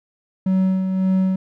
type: tone with tremolo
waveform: triangle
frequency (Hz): 188.4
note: F#3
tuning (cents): +32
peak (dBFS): -12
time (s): 0.46-1.36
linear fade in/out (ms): 5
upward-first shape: sine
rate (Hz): 1.8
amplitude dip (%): 45
effects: none